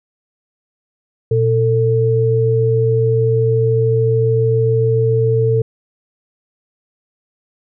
sine tone pair together, 119 / 446.6 Hz, A#2 / A4, +36 / +26 cents, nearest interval octave + major seventh, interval 2290 cents, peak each -14 dBFS, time 1.31-5.62 s, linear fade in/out 5 ms, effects none

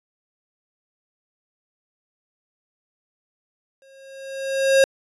square tone with exponential growth, 540 Hz, C#5, 45 cents flat, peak -11 dBFS, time 3.82-4.84 s, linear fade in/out 1 ms, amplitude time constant 220 ms, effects resampled to 24000 Hz

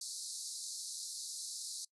pink band-pass noise, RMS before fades -44 dBFS, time 0.01-1.85 s, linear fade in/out 5 ms, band 4000 to 11000 Hz, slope 96 dB/octave, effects noise-tail reverb RT60 0.1 s tail -22 dB re dry

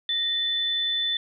sine tone pair together, 1861 / 3509 Hz, A#6 / A7, -3 / -5 cents, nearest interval major seventh, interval 1098 cents, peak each -34 / -23 dBFS, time 0.09-1.17 s, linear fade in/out 2 ms, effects none

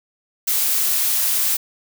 blue noise, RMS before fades -19 dBFS, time 0.47-1.57 s, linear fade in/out 10 ms, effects none

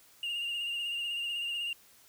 triangle tone with vibrato, 2816 Hz, F7, 14 cents sharp, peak -30 dBFS, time 0.23-1.73 s, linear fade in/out 2 ms, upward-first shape sine, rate 16 Hz, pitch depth 34 cents each way, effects tanh soft clip ceiling -26 dBFS + white hiss -60 dBFS RMS until 2.08 s

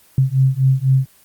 sine beating tone pair, 130.81 / 134.81 Hz, C3 / C#3, 0 / -48 cents, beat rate 4 Hz, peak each -15 dBFS, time 0.18-1.06 s, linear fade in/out 2 ms, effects white hiss -51 dBFS RMS until 1.24 s + Opus 24 kbps

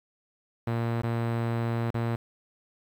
sawtooth tone with dropouts, 116.54 Hz, A#2, in tune, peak -22 dBFS, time 0.67-2.16 s, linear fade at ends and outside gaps 5 ms, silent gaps 1.019-1.033 / 1.906-1.943 s, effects low-pass 2000 Hz 12 dB/octave + 9-bit

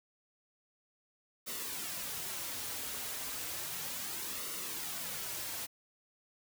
white noise with flanger, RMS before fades -40 dBFS, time 1.46-5.67 s, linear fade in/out 20 ms, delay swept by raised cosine 1.2 to 5.9 ms, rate 0.33 Hz, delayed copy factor -0.55, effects none

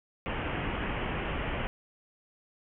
pink low-pass noise, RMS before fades -33 dBFS, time 0.26-1.67 s, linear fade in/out 0 ms, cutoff 3100 Hz, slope 96 dB/octave, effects none

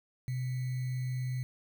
sine tone with sample-and-hold, 127.4 Hz, C3, 46 cents flat, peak -31 dBFS, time 0.28-1.43 s, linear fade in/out 0 ms, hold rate 2100 Hz, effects none

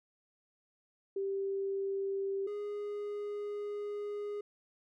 sine / triangle tone pair in turn, 392 / 412.7 Hz, G4 / G#4, 0 / -11 cents, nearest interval minor second, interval 89 cents, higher second, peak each -32 / -34 dBFS, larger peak first, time 1.16-2.47 / 2.47-4.41 s, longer second, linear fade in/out 5 ms, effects none

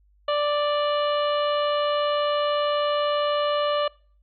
harmonic tone, 587.3 Hz, D5, in tune, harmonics 1 / 2 / 3 / 4 / 5 / 6 / 7, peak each -22 / -26 / -37 / -42 / -32 / -40 / -42 dBFS, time 0.28-3.88 s, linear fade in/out 5 ms, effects noise-tail reverb RT60 0.5 s tail -26 dB re dry + added 50 Hz sine -57 dBFS peak until 4.22 s

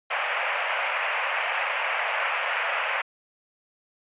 white band-pass noise, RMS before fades -27 dBFS, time 0.1-3.02 s, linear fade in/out 10 ms, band 540 to 2700 Hz, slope 48 dB/octave, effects resampled to 8000 Hz

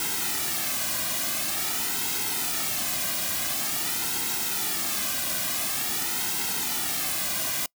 white noise with flanger, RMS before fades -28 dBFS, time 0-7.66 s, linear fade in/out 2 ms, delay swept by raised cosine 1.7 to 2.27 ms, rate 0.47 Hz, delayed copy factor -0.7, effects noise-tail reverb RT60 0.1 s tail -25 dB re dry

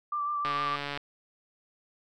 sine tone with vibrato, 1174.7 Hz, D6, in tune, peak -28 dBFS, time 0.12-0.76 s, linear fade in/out 5 ms, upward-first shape sine, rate 6.5 Hz, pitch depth 24 cents each way
click train, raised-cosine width 0.3 ms, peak -18 dBFS, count 76, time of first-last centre 0.45-0.974 s, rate 143 Hz
effects none

